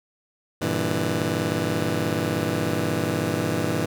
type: chord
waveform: 15% pulse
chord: E half-diminished seventh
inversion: first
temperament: just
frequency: 98.89 / 118.67 / 148.33 / 164.81 Hz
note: G2 / Bb2 / D3 / E3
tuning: +16 / +31 / +18 / 0 cents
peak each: -23 / -22 / -25 / -21 dBFS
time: 0.61-3.86 s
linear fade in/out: 10 ms
effects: none